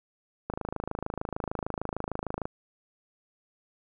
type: click train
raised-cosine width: 1 ms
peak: -17 dBFS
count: 53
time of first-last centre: 0.5-2.455 s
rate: 26.6 Hz
effects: none